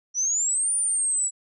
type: exponential two-way sweep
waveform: sine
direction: up then down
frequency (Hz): 5800 to 9397 to 7740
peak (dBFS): -21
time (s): 0.14-1.31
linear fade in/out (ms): 50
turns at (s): 0.74
effects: none